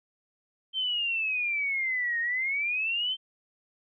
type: exponential two-way sweep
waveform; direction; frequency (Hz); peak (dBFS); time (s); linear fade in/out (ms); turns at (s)
sine; down then up; 3136 to 1846 to 3136; -26; 0.73-3.17; 50; 2.2
effects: none